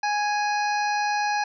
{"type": "harmonic tone", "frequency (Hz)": 830.6, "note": "G#5", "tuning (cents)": 0, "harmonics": [1, 2, 3, 5, 6, 7], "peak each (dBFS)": [-23, -29, -33, -37, -39, -40], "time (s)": [0.03, 1.44], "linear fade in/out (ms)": 5, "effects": []}